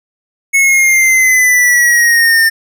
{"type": "exponential sweep", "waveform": "square", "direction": "down", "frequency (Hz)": [2200, 1800], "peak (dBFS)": -7, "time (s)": [0.53, 2.5], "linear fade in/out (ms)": 20, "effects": []}